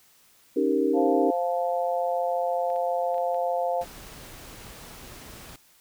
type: chord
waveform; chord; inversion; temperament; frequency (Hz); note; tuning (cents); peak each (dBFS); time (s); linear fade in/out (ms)
sine; Eb dominant seventh; third; equal; 277.2 / 311.1 / 392 / 466.2; Db4 / Eb4 / G4 / Bb4; 0 / 0 / 0 / 0; -26; 0.56-1.31; 10
type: harmonic tone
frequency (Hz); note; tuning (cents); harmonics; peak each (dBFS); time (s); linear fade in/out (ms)
174.61; F3; 0; 3 / 4 / 5; -27 / -26 / -33; 0.93-3.85; 50
type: clicks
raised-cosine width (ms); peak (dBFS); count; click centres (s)
0.3; -34; 9; 2.702 / 2.761 / 3.144 / 3.181 / 3.345 / 4.135 / 4.668 / 4.753 / 4.882
type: noise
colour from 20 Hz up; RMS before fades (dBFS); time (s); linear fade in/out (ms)
pink; -44; 3.81-5.56; 2
effects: white hiss -59 dBFS RMS until 5.8 s